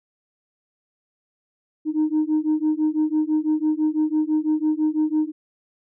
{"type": "beating tone pair", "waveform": "sine", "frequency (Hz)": [305.8, 311.8], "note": ["D#4", "D#4"], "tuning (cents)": [-30, 4], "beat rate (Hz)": 6, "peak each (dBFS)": -20, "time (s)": [1.85, 5.32], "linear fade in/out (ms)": 50, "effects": ["tanh soft clip ceiling -14 dBFS"]}